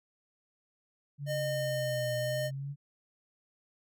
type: linear two-way sweep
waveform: sine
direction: down then up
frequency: 143.7 to 122.3 to 143.7 Hz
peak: -35 dBFS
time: 1.18-2.76 s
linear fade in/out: 50 ms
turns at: 2.16 s
type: tone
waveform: square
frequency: 609 Hz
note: D#5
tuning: 37 cents flat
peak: -32 dBFS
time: 1.26-2.51 s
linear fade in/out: 50 ms
effects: none